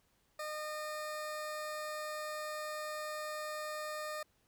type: tone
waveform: 20% pulse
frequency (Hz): 610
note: D#5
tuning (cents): -34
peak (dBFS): -34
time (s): 0.39-4.23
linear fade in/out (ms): 5
effects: pink hiss -74 dBFS RMS until 4.47 s